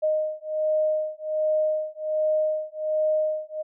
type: beating tone pair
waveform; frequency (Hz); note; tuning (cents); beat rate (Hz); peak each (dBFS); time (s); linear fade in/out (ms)
sine; 618 / 619.3; D#5 / D#5; -12 / -8; 1.3; -25; 0.02-3.63; 20
effects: none